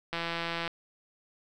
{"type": "click train", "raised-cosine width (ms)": 0.3, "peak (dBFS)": -17, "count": 93, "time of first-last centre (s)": [0.13, 0.678], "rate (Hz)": 168, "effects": []}